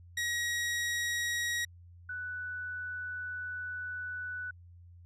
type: tone pair in turn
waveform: sawtooth / sine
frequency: 1900 / 1486.2 Hz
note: A#6 / F#6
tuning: +33 / +7 cents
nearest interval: major third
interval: 426 cents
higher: first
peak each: -27 / -36 dBFS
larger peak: first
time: 0.17-1.65 / 2.09-4.51 s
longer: second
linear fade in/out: 5 ms
effects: added 87 Hz sine -51 dBFS peak until 5.05 s + low-pass 11000 Hz 12 dB/octave